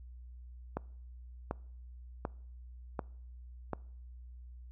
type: click train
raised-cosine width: 1 ms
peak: -20 dBFS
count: 5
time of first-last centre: 0.77-3.733 s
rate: 1.35 Hz
effects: noise-tail reverb RT60 0.6 s tail -24 dB re dry + added 61 Hz sine -47 dBFS peak until 4.71 s